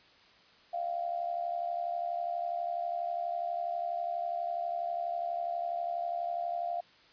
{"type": "tone with amplitude modulation", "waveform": "sine", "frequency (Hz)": 693, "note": "F5", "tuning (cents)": -14, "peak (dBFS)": -28, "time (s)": [0.73, 6.81], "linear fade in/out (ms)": 10, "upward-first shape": "sine", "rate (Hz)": 72.2, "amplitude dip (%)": 70, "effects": ["white hiss -60 dBFS RMS until 7.12 s", "resampled to 11025 Hz"]}